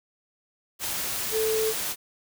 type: tone in noise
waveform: sine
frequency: 439.1 Hz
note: A4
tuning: 4 cents flat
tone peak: -23 dBFS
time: 1.31-1.74 s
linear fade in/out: 50 ms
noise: white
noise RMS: -30 dBFS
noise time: 0.79-1.96 s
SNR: +4 dB
effects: none